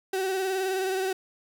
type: tone with vibrato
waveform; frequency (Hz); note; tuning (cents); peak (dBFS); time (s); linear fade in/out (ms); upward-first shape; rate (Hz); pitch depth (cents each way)
35% pulse; 379.4; F#4; +43; -24; 0.13-1.13; 5; sine; 19; 38
effects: none